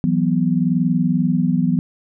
sine chord, E suspended second, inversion none, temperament just, 164.81 / 185.42 / 247.2 Hz, E3 / F#3 / B3, 0 / +4 / +2 cents, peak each -19 dBFS, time 0.04-1.79 s, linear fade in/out 0 ms, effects none

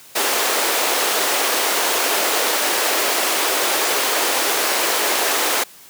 pink high-pass noise, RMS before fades -19 dBFS, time 0.15-5.64 s, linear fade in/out 10 ms, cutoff 380 Hz, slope 24 dB/octave, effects white hiss -44 dBFS RMS until 5.89 s + high-pass 100 Hz 12 dB/octave

